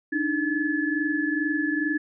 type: tone cluster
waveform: sine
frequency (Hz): 292.3 / 314.6 / 1718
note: D4 / D#4 / A6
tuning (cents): -8 / +19 / -42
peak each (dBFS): -27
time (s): 0.12-1.98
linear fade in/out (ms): 10
effects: none